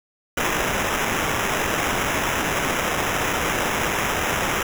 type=noise with sample-and-hold; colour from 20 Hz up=white; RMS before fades=-23 dBFS; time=0.37-4.63 s; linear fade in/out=5 ms; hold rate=4410 Hz; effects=none